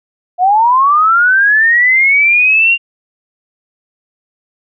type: linear sweep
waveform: sine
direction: up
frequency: 699 to 2794 Hz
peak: -6 dBFS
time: 0.38-2.78 s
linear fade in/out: 50 ms
effects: none